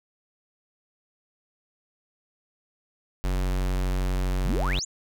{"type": "tone", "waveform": "square", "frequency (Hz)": 46.25, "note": "F#1", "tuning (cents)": 0, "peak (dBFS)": -24, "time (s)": [3.24, 4.79], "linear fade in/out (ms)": 0}
{"type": "exponential sweep", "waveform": "sine", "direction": "up", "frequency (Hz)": [113, 7590], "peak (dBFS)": -28, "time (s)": [4.44, 4.85], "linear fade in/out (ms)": 10}
{"effects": []}